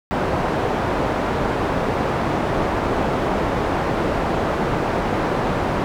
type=low-pass noise; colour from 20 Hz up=white; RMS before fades=-21 dBFS; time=0.11-5.84 s; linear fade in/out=0 ms; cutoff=810 Hz; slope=12 dB/octave; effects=none